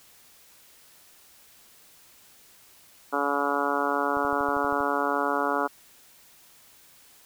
harmonic tone, 142.5 Hz, C#3, 48 cents sharp, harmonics 2 / 3 / 4 / 5 / 6 / 7 / 8 / 9 / 10, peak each -32 / -32 / -32 / -32 / -32 / -32 / -32 / -32 / -32 dBFS, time 3.12-5.68 s, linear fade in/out 20 ms
click train, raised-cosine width 5 ms, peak -33 dBFS, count 9, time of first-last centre 4.17-4.805 s, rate 12.6 Hz
effects white hiss -55 dBFS RMS until 7.25 s

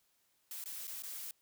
blue noise with dropouts, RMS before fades -44 dBFS, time 0.51-1.31 s, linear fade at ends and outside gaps 1 ms, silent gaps 0.64-0.658 / 0.871-0.878 / 1.022-1.035 s, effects white hiss -75 dBFS RMS until 1.41 s

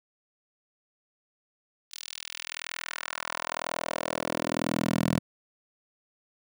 10% pulse tone with high-pass filter sweep, 41.02 Hz, E1, 8 cents flat, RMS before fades -32 dBFS, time 1.91-5.19 s, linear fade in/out 10 ms, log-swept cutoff 4400 to 160 Hz, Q 1.4, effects none

